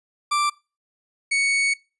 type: tone pair in turn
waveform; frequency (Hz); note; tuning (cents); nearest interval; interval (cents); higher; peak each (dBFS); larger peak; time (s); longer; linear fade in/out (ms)
40% pulse; 1174.7 / 2224; D6 / C#7; 0 / +5; major seventh; 1105; second; -18; neither; 0.31-0.5 / 1.31-1.74; second; 10
effects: noise-tail reverb RT60 0.3 s tail -23 dB re dry + resampled to 24000 Hz